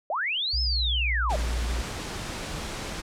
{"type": "linear two-way sweep", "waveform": "sine", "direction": "up then down", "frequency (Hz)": [547, 5274, 547], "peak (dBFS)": -25, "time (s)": [0.1, 1.36], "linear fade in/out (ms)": 2, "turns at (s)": 0.61}
{"type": "tone with pitch glide", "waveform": "sine", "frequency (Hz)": [61.74, 58.44], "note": ["B1", "A#1"], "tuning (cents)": [0, 5], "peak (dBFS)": -25, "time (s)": [0.53, 1.82], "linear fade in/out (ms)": 10, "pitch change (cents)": -95, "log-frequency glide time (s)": [0.96, 1.41]}
{"type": "noise", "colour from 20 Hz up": "pink", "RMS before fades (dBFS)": -34, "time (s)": [1.29, 3.02], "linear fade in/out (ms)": 20}
{"effects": ["low-pass 8000 Hz 12 dB/octave"]}